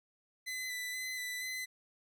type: tone with vibrato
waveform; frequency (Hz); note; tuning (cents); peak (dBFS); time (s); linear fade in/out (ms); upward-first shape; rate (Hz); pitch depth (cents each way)
sawtooth; 2007; B6; +27; -34; 0.46-1.66; 20; square; 2.1; 15
effects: none